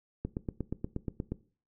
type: click train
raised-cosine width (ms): 3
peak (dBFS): -20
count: 10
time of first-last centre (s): 0.25-1.32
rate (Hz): 8.41
effects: noise-tail reverb RT60 0.4 s tail -18 dB re dry